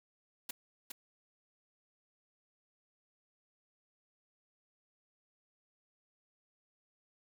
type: noise with echo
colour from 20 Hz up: white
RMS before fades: -40 dBFS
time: 0.49-0.51 s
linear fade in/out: 5 ms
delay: 410 ms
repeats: 1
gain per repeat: -4 dB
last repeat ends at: 0.92 s
effects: none